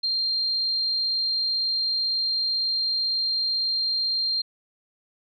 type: tone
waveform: sine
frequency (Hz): 4186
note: C8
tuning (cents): 0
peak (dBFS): -22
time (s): 0.03-4.42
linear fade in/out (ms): 10
effects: none